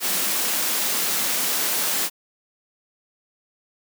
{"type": "high-pass noise", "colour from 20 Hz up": "white", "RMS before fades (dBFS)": -23, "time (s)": [0, 2.1], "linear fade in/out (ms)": 50, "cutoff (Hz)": 160, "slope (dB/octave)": 96, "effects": []}